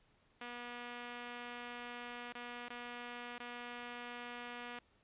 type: tone with dropouts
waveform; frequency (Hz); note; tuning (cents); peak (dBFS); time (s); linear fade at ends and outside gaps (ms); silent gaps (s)
5% pulse; 241.8; B3; -36; -33; 0.41-4.79; 2; 2.325-2.352 / 2.683-2.702 / 3.381-3.4
effects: pink hiss -72 dBFS RMS until 5.03 s + resampled to 8000 Hz